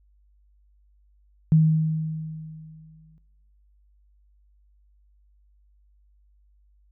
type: tone with exponential decay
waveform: sine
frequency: 157.8 Hz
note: D#3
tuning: 25 cents sharp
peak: -12 dBFS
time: 1.52-3.18 s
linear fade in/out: 0 ms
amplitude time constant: 360 ms
effects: noise-tail reverb RT60 0.8 s tail -17 dB re dry + added 50 Hz sine -57 dBFS peak until 6.91 s